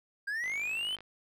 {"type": "linear sweep", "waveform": "triangle", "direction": "up", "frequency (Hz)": [1586, 3117], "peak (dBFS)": -30, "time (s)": [0.27, 0.96], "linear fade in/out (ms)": 10}
{"type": "click train", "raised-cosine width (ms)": 0.3, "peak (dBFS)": -32, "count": 30, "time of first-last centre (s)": [0.44, 1.006], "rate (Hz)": 51.2}
{"effects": []}